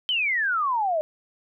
sine exponential sweep, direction down, 3135 to 601 Hz, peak -21 dBFS, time 0.09-1.01 s, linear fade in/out 0 ms, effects none

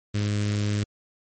sawtooth tone with notch filter, 103.83 Hz, G#2, in tune, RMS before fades -25 dBFS, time 0.14-0.84 s, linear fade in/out 10 ms, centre 840 Hz, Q 0.57, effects MP3 32 kbps

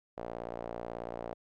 sawtooth tone with band-pass filter, 58.27 Hz, A#1, in tune, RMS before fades -41 dBFS, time 0.17-1.34 s, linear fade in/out 10 ms, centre 610 Hz, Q 2.2, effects none

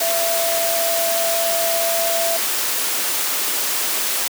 sine tone in noise, 670 Hz, E5, 28 cents sharp, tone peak -20 dBFS, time 0.01-2.37 s, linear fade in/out 5 ms, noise white, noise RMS -21 dBFS, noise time 0-4.28 s, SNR -2 dB, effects high-pass 300 Hz 12 dB/octave

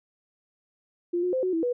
sine tone with pitch steps, 348.3 / 360.6 / 518 / 369.3 / 327.9 / 488.9 Hz, F4 / F#4 / C5 / F#4 / E4 / B4, -5 / -45 / -17 / -3 / -9 / -18 cents, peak -23 dBFS, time 1.13-1.73 s, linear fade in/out 10 ms, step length 100 ms, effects none

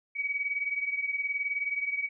sine beating tone pair, 2263 / 2282 Hz, C#7 / C#7, +35 / +50 cents, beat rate 19 Hz, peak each -30 / -34 dBFS, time 0.15-2.09 s, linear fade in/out 20 ms, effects none

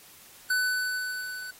square tone with level ramp, 1500 Hz, F#6, 23 cents sharp, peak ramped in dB -23 to -37 dBFS, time 0.5-1.51 s, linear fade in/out 5 ms, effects white hiss -52 dBFS RMS until 1.59 s + AAC 48 kbps

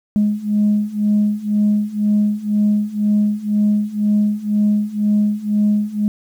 sine beating tone pair, 207.7 / 209.7 Hz, G#3 / G#3, 0 / +17 cents, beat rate 2 Hz, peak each -17 / -15 dBFS, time 0.16-6.08 s, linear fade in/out 0 ms, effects tanh soft clip ceiling -8 dBFS + 8-bit

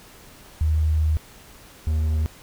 sine / triangle tone pair in turn, 77.78 / 77.78 Hz, D#2 / D#2, 0 / 0 cents, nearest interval unison, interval 0 cents, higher neither, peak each -17 dBFS, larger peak neither, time 0.61-1.17 / 1.87-2.26 s, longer first, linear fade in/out 0 ms, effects pink hiss -47 dBFS RMS until 2.42 s

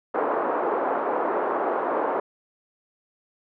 pink band-pass noise, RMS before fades -25 dBFS, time 0.14-2.2 s, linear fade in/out 5 ms, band 360 to 1200 Hz, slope 24 dB/octave, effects none

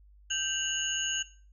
sine tone cluster, 1562 / 2781 / 2936 / 6530 / 6920 Hz, G6 / F7 / F#7 / G#8 / A8, -7 / -8 / -14 / -30 / -30 cents, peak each -36 / -35 / -32 / -35 / -39 dBFS, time 0.3-1.23 s, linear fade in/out 10 ms, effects noise-tail reverb RT60 0.4 s tail -18 dB re dry + added 50 Hz sine -54 dBFS peak until 1.52 s

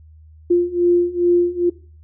sine beating tone pair, 348.7 / 351.1 Hz, F4 / F4, -3 / +9 cents, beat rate 2.4 Hz, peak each -17 / -15 dBFS, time 0.5-1.7 s, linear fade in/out 10 ms, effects noise-tail reverb RT60 0.4 s tail -19 dB re dry + added 78 Hz sine -42 dBFS peak until 2.03 s

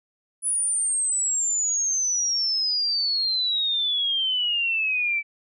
sine exponential sweep, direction down, 10000 to 2302 Hz, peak -21 dBFS, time 0.42-5.23 s, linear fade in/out 50 ms, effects none

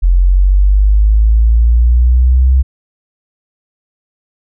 sine linear sweep, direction up, 43.23 to 65.8 Hz, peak -5 dBFS, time 0.02-2.63 s, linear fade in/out 20 ms, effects none

